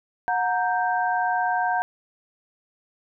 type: tone cluster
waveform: sine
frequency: 729 / 931 / 1568 Hz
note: F#5 / A#5 / G6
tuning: -26 / -2 / 0 cents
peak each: -23 / -26 / -27 dBFS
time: 0.28-1.82 s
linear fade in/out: 0 ms
effects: none